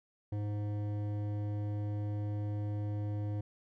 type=tone with hard clipping; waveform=sine; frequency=103.83 Hz; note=G#2; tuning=in tune; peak=-35 dBFS; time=0.32-3.41 s; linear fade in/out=5 ms; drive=12 dB; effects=none